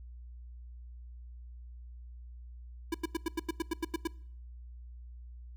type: tone bursts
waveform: square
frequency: 329.6 Hz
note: E4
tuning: in tune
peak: -30 dBFS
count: 11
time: 2.92-4.074 s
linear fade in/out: 5 ms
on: 24 ms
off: 89 ms
effects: noise-tail reverb RT60 0.6 s tail -23 dB re dry + added 60 Hz sine -45 dBFS peak until 5.56 s